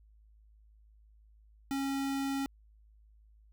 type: tone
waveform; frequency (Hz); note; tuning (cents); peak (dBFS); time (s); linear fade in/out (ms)
square; 273.8; C#4; -21; -32; 1.71-2.46; 0
effects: added 53 Hz sine -58 dBFS peak until 3.52 s